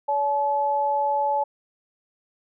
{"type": "tone pair together", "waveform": "sine", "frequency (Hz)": [568.5, 860], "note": ["C#5", "A5"], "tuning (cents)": [44, -40], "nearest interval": "perfect fifth", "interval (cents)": 716, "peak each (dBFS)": [-26, -21], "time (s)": [0.08, 1.44], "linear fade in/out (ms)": 10, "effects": []}